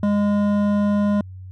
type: tone with hard clipping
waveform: triangle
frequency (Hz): 205.1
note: G#3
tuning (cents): -21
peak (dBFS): -18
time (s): 0.03-1.21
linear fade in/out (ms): 2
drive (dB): 15
effects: added 93 Hz sine -34 dBFS peak until 1.51 s